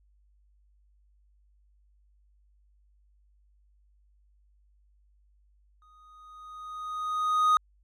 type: tone with exponential growth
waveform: triangle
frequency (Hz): 1244.5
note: D#6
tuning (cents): 0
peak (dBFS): -16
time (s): 5.82-7.57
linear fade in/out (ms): 1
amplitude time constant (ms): 380
effects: added 50 Hz sine -61 dBFS peak until 7.83 s